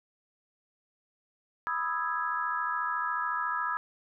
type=chord; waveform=sine; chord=E major seventh; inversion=second; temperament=equal; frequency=987.8 / 1244.5 / 1318.5 / 1661.2 Hz; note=B5 / D#6 / E6 / G#6; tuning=0 / 0 / 0 / 0 cents; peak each=-34 dBFS; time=1.67-3.77 s; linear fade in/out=0 ms; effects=none